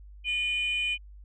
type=tone pair together; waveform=sine; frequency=2445 / 3029 Hz; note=D#7 / F#7; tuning=-31 / +40 cents; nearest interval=major third; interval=371 cents; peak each=-26 / -30 dBFS; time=0.24-0.98 s; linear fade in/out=50 ms; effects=tanh soft clip ceiling -21 dBFS + added 50 Hz sine -45 dBFS peak until 1.24 s